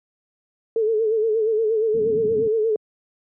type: tone with vibrato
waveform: sine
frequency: 440 Hz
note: A4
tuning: in tune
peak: -17 dBFS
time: 0.76-2.76 s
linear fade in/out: 2 ms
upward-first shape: sine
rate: 8.5 Hz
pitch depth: 68 cents each way
type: low-pass noise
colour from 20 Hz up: white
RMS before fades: -31 dBFS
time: 1.94-2.48 s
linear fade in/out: 5 ms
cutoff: 290 Hz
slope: 96 dB/octave
effects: high-pass 150 Hz 12 dB/octave